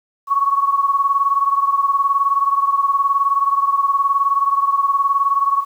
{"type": "beating tone pair", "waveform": "sine", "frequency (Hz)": [1108.7, 1127.7], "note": ["C#6", "C#6"], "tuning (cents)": [0, 29], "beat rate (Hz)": 19, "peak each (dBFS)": [-15, -19], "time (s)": [0.27, 5.65], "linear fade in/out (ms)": 50, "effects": ["8-bit"]}